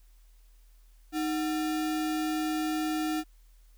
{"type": "tone with sample-and-hold", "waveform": "sine", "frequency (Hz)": 311.1, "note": "D#4", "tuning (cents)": 0, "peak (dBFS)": -27, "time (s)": [1.12, 3.24], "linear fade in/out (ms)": 50, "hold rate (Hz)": 1050, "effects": ["added 40 Hz sine -54 dBFS peak until 3.77 s", "white hiss -69 dBFS RMS until 3.77 s"]}